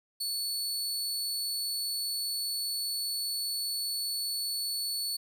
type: tone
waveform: sawtooth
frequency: 4435 Hz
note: C#8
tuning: in tune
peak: -28 dBFS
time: 0.2-5.17 s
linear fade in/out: 10 ms
effects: none